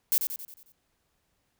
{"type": "noise with echo", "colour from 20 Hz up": "violet", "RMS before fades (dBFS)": -23, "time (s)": [0.12, 0.18], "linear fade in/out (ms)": 0, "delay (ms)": 90, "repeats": 6, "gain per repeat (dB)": -6, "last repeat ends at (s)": 0.72, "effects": ["pink hiss -74 dBFS RMS until 1.59 s"]}